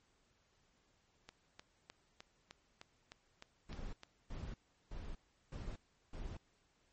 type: click train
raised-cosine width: 0.2 ms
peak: -33 dBFS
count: 10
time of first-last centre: 1.29-4.034 s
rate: 3.28 Hz
type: noise bursts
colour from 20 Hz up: brown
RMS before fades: -45 dBFS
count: 5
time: 3.69-6.37 s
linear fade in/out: 5 ms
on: 240 ms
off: 370 ms
effects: pink hiss -75 dBFS RMS until 6.92 s + MP3 32 kbps